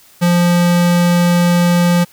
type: tone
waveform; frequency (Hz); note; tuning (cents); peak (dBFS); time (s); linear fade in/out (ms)
square; 174.61; F3; 0; -10; 0.21-2.05; 20
effects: white hiss -46 dBFS RMS until 2.12 s